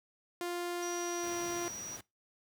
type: tone with pitch glide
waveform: sawtooth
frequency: 350 to 346.8 Hz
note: F4 to F4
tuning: +4 to -12 cents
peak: -31 dBFS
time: 0.41-1.68 s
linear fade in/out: 0 ms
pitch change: -16 cents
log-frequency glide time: 0.86-1.32 s
type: tone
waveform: sine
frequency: 5790 Hz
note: F#8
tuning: 38 cents flat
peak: -39 dBFS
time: 0.82-1.97 s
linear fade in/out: 10 ms
type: noise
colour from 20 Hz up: pink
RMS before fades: -48 dBFS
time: 1.23-2.01 s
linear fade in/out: 5 ms
effects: noise-tail reverb RT60 0.2 s tail -21 dB re dry + high-pass 100 Hz 12 dB/octave